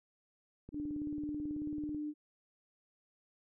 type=click train; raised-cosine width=3 ms; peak=-35 dBFS; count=24; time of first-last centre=0.69-1.947 s; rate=18.3 Hz
type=tone with pitch glide; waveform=sine; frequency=295.7 to 299.5 Hz; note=D4 to D4; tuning=+12 to +34 cents; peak=-36 dBFS; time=0.72-2.14 s; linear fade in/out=50 ms; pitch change=+22 cents; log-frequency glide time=0.82-1.87 s
effects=none